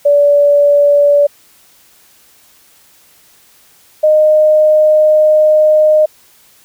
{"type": "tone pair in turn", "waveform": "sine", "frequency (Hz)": [577, 615], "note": ["D5", "D#5"], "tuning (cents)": [-31, -20], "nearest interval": "minor second", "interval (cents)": 111, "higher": "second", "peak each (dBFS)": -5, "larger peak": "neither", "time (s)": [[0.05, 1.27], [4.03, 6.06]], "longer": "second", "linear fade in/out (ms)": 10, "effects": ["white hiss -47 dBFS RMS until 6.64 s"]}